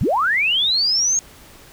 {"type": "linear sweep", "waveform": "sine", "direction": "up", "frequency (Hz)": [69.7, 6600], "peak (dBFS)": -15, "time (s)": [0.01, 1.19], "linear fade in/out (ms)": 0, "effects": ["pink hiss -45 dBFS RMS until 1.72 s"]}